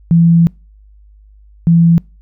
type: tone pair in turn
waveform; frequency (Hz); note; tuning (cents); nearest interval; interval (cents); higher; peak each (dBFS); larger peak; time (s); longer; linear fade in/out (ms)
sine; 167.9 / 167.9; E3 / E3; +32 / +32; unison; 0; neither; -5; neither; 0.11-0.47 / 1.67-1.98; first; 0
effects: noise-tail reverb RT60 0.3 s tail -26 dB re dry + added 51 Hz sine -40 dBFS peak until 2.21 s